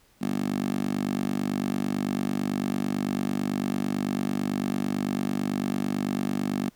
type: tone with high-pass filter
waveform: 10% pulse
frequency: 49 Hz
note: G1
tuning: in tune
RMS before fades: -28 dBFS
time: 0.21-6.7 s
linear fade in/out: 10 ms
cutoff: 220 Hz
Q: 3
effects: pink hiss -61 dBFS RMS until 6.75 s